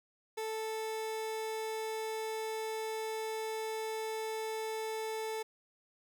30% pulse tone, 440 Hz, A4, in tune, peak -33 dBFS, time 0.37-5.43 s, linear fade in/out 10 ms, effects none

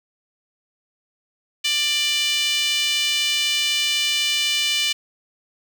5% pulse tone with high-pass filter, 592 Hz, D5, 14 cents sharp, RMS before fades -21 dBFS, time 1.64-4.93 s, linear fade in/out 10 ms, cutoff 2700 Hz, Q 3.6, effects none

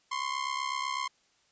sawtooth ring-modulated tone, 1055 Hz, C6, 14 cents sharp, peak -24 dBFS, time 0.11-1.08 s, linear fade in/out 10 ms, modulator 34 Hz, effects white hiss -68 dBFS RMS until 1.51 s + resampled to 16000 Hz

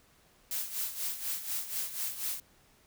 blue noise with tremolo, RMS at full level -33 dBFS, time 0.51-2.4 s, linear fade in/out 2 ms, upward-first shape sine, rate 4.1 Hz, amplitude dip 70%, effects pink hiss -64 dBFS RMS until 2.86 s

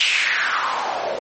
white noise with band-pass filter sweep, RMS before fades -21 dBFS, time 0-1.19 s, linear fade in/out 5 ms, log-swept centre 3000 to 510 Hz, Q 4.5, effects low-pass 10000 Hz 12 dB/octave + MP3 32 kbps

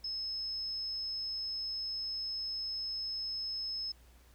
sine tone, 5190 Hz, E8, 28 cents flat, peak -35 dBFS, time 0.04-3.92 s, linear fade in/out 5 ms, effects added 60 Hz sine -58 dBFS peak until 4.34 s + pink hiss -65 dBFS RMS until 4.34 s

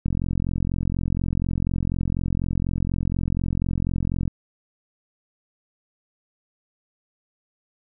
click train, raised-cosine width 5 ms, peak -12 dBFS, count 187, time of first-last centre 0.06-4.278 s, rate 44.1 Hz, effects none

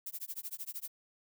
violet noise with tremolo, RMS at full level -39 dBFS, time 0.06-0.88 s, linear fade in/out 5 ms, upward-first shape sine, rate 13 Hz, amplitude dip 100%, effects none

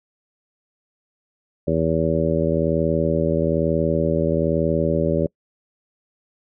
harmonic tone, 81.1 Hz, E2, 28 cents flat, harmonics 1 / 2 / 3 / 4 / 5 / 6 / 7, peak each -28 / -23 / -26 / -26 / -25 / -27 / -23 dBFS, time 1.67-5.27 s, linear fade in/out 10 ms, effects noise-tail reverb RT60 0.1 s tail -26 dB re dry

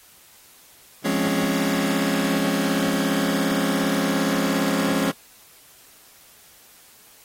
sawtooth chord, Db major seventh, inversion first, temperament just, 173.24 / 207.9 / 259.9 / 277.2 Hz, F3 / Ab3 / C4 / Db4, -14 / +2 / -11 / 0 cents, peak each -23 / -21 / -23 / -20 dBFS, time 1.04-5.12 s, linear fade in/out 20 ms, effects white hiss -51 dBFS RMS until 7.24 s + AAC 48 kbps

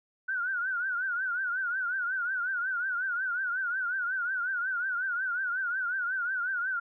sine tone with vibrato, 1480 Hz, F#6, in tune, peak -28 dBFS, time 0.28-6.8 s, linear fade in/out 10 ms, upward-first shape triangle, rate 5.5 Hz, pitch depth 130 cents each way, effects none

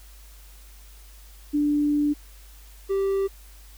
sine / triangle tone pair in turn, 293.7 / 390.9 Hz, D4 / G4, 0 / -5 cents, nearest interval perfect fourth, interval 495 cents, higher second, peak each -19 dBFS, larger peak neither, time 1.53-2.14 / 2.89-3.28 s, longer first, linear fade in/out 20 ms, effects added 50 Hz sine -45 dBFS peak until 3.77 s + white hiss -53 dBFS RMS until 3.77 s

